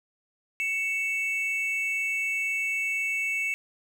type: tone pair together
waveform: triangle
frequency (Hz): 2228 / 2650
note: C#7 / E7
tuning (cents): +8 / +9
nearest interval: minor third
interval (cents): 301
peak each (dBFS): -27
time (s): 0.6-3.54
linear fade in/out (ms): 0
effects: none